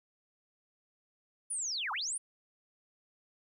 sine linear two-way sweep, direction down then up, 9956 to 784 to 9956 Hz, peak -33 dBFS, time 1.5-2.18 s, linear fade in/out 10 ms, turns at 1.92 s, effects 12-bit

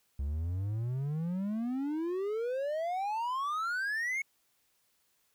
triangle exponential sweep, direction up, 67.1 to 2214 Hz, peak -29 dBFS, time 0.19-4.22 s, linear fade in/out 5 ms, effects white hiss -73 dBFS RMS until 5.34 s

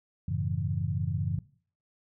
sine chord, F# minor seventh, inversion none, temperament equal with one note detuned, 92.5 / 108.55 / 138.59 / 164.81 Hz, F#2 / A2 / C#3 / E3, 0 / -23 / 0 / 0 cents, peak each -32 / -33 / -32 / -35 dBFS, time 0.28-1.39 s, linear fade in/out 5 ms, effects noise-tail reverb RT60 0.5 s tail -19 dB re dry

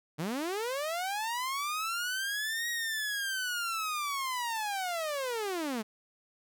sawtooth linear two-way sweep, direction up then down, 140.9 to 1902 to 204.9 Hz, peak -28 dBFS, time 0.18-5.83 s, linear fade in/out 20 ms, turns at 2.69 s, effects none

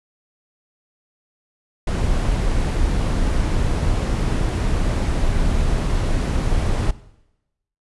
brown noise, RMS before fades -19 dBFS, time 1.87-6.91 s, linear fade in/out 5 ms, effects noise-tail reverb RT60 0.9 s tail -18 dB re dry + resampled to 24000 Hz

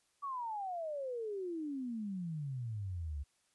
sine exponential sweep, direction down, 1155 to 68 Hz, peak -37 dBFS, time 0.22-3.24 s, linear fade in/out 20 ms, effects white hiss -75 dBFS RMS until 3.54 s + resampled to 24000 Hz

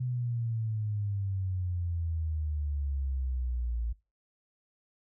sine exponential sweep, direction down, 127 to 56.3 Hz, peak -29 dBFS, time 0-3.93 s, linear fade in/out 10 ms, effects noise-tail reverb RT60 0.3 s tail -23 dB re dry

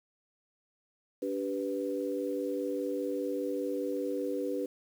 sine tone cluster, 288.7 / 388.8 / 493.8 Hz, D4 / G4 / B4, -30 / -14 / 0 cents, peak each -35 / -36 / -34 dBFS, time 1.22-4.66 s, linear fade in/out 5 ms, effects 9-bit

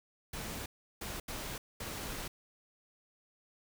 pink noise bursts at uneven times, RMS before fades -41 dBFS, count 4, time 0.33-0.66 / 1.01-1.2 / 1.28-1.58 / 1.8-2.28 s, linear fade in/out 5 ms, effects none

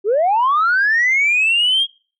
sine linear sweep, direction up, 373.9 to 3282 Hz, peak -11 dBFS, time 0.04-1.87 s, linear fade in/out 50 ms, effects noise-tail reverb RT60 0.4 s tail -26 dB re dry + tanh soft clip ceiling -9 dBFS

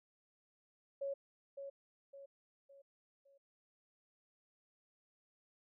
sine tone with echo, 554.4 Hz, C#5, in tune, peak -37 dBFS, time 1.01-1.14 s, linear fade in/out 10 ms, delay 560 ms, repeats 4, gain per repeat -7 dB, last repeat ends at 3.38 s, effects none

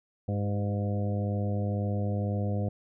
harmonic tone with a mistuned harmonic, 102 Hz, G#2, 31 cents flat, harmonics 1 / 2 / 3 / 4 / 5 / 6 / 7, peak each -28 / -33 / -41 / -43 / -38 / -42 / -43 dBFS, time 0.28-2.69 s, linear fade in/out 5 ms, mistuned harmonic 4, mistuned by -34 cents, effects none

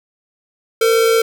square tone pair together, 453.8 / 510 Hz, A#4 / C5, -47 / -44 cents, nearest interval major second, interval 203 cents, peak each -12 / -22 dBFS, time 0.81-1.22 s, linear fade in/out 5 ms, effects none

